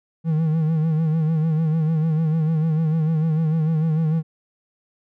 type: tone with vibrato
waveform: triangle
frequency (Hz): 158.9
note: D#3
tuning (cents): +37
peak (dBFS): -15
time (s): 0.24-4.23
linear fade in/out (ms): 50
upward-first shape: sine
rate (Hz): 6.7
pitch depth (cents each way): 62
effects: none